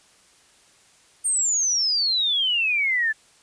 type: exponential sweep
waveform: sine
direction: down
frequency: 8870 to 1721 Hz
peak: -19 dBFS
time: 1.24-3.13 s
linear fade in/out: 20 ms
effects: white hiss -56 dBFS RMS until 3.42 s + resampled to 22050 Hz